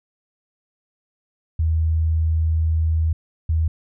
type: tone bursts at uneven times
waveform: sine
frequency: 80.2 Hz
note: E2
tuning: 47 cents flat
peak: -16 dBFS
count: 2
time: 1.59-3.13 / 3.49-3.68 s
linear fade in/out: 5 ms
effects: none